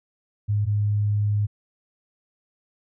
sine tone pair in turn, 103.83 / 103.83 Hz, G#2 / G#2, 0 / 0 cents, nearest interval unison, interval 0 cents, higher neither, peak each -19 dBFS, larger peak neither, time 0.48-0.66 / 0.66-1.47 s, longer second, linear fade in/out 20 ms, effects none

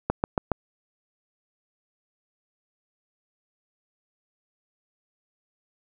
click train, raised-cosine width 1 ms, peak -8 dBFS, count 4, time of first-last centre 0.1-0.517 s, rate 7.19 Hz, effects none

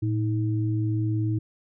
sine tone pair together, 112.1 / 317.1 Hz, A2 / D#4, +33 / +33 cents, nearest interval octave + tritone, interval 1800 cents, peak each -23 / -29 dBFS, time 0.02-1.39 s, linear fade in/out 10 ms, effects none

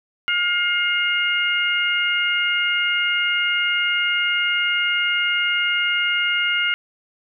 harmonic tone, 710 Hz, F5, 28 cents sharp, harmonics 2 / 3 / 4, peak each -22 / -22 / -22 dBFS, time 0.28-6.74 s, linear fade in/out 0 ms, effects none

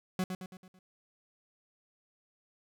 40% pulse tone with echo, 185 Hz, F#3, in tune, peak -28 dBFS, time 0.19-0.24 s, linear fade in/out 2 ms, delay 110 ms, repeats 5, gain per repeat -6 dB, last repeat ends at 0.79 s, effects none

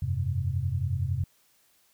sine chord, F suspended second, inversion none, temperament just, 87.31 / 98.22 / 130.96 Hz, F2 / G2 / C3, 0 / +4 / +2 cents, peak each -30 dBFS, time 0.02-1.24 s, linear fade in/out 5 ms, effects white hiss -65 dBFS RMS until 1.93 s

